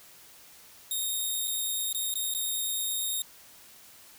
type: tone with dropouts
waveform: 10% pulse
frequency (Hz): 3709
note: A#7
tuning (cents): -9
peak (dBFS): -21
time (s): 0.91-3.22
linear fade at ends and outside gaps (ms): 1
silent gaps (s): 1.474-1.478 / 1.928-1.947 / 2.14-2.155 / 2.339-2.348
effects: white hiss -53 dBFS RMS until 4.18 s